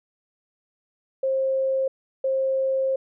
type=tone pair in turn; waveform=sine; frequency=532 / 532 Hz; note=C5 / C5; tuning=+29 / +29 cents; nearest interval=unison; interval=0 cents; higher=neither; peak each=-20 dBFS; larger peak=neither; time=1.23-1.88 / 2.24-2.96 s; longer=second; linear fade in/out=5 ms; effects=none